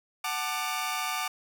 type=tone cluster; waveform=sawtooth; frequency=745 / 881 / 1194 / 2255 / 2828 Hz; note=F#5 / A5 / D6 / C#7 / F7; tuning=+12 / +2 / +28 / +29 / +21 cents; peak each=-32 / -33 / -29 / -35 / -37 dBFS; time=0.24-1.28 s; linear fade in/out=5 ms; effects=9-bit